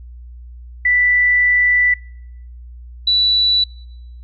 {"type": "tone pair in turn", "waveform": "sine", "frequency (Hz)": [1975.5, 3951], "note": ["B6", "B7"], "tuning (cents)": [0, 0], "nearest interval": "octave", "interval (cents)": 1200, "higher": "second", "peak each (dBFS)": -11, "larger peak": "neither", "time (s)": [[0.85, 1.94], [3.07, 3.64]], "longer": "first", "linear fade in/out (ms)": 5, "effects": ["noise-tail reverb RT60 0.9 s tail -26 dB re dry", "added 60 Hz sine -33 dBFS peak until 4.23 s"]}